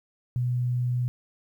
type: tone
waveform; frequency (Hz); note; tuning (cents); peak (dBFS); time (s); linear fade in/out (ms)
sine; 123.47; B2; 0; -23; 0.36-1.08; 0
effects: 10-bit